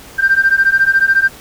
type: beating tone pair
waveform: sine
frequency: 1568 / 1582 Hz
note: G6 / G6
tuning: 0 / +15 cents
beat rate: 14 Hz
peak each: -11 dBFS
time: 0.18-1.29 s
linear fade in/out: 20 ms
effects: tanh soft clip ceiling -2 dBFS + pink hiss -37 dBFS RMS until 1.4 s